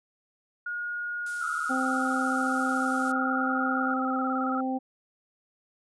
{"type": "tone with pitch glide", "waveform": "sine", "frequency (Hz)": [1436, 1423.6], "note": ["F6", "F6"], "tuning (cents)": [48, 33], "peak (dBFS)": -30, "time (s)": [0.66, 3.94], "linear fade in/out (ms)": 5, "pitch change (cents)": -15, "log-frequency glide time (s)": [1.16, 3.13]}
{"type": "noise", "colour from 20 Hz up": "violet", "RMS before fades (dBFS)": -38, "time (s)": [1.26, 3.12], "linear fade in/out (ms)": 5}
{"type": "tone with vibrato", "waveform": "sine", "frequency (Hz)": 1318.5, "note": "E6", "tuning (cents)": 0, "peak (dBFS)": -30, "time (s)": [1.41, 4.61], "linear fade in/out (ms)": 5, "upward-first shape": "square", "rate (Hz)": 18, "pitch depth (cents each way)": 62}
{"type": "harmonic tone", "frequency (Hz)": 260.6, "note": "C4", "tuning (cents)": -7, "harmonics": [1, 2, 3], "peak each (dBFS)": [-28, -36, -32], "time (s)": [1.69, 4.79], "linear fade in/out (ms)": 20}
{"effects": ["resampled to 22050 Hz"]}